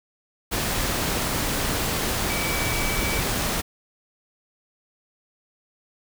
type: tone in noise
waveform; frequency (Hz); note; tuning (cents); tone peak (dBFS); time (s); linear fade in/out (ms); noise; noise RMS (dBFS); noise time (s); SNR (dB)
sine; 2295; D7; -40; -30; 2.29-3.21; 20; pink; -25; 0.51-3.62; -8
effects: none